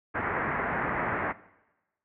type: low-pass noise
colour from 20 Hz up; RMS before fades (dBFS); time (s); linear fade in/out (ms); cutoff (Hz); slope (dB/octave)
white; -30; 0.14-1.33; 20; 2000; 48
effects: noise-tail reverb RT60 1.0 s tail -19 dB re dry + high-pass 60 Hz 12 dB/octave